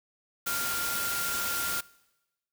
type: tone in noise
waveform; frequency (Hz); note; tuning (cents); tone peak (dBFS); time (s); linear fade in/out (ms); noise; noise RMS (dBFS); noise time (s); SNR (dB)
sine; 1396.9; F6; 0; -33; 0.46-1.81; 10; white; -32; 0.46-1.81; -4
effects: noise-tail reverb RT60 1.0 s tail -22 dB re dry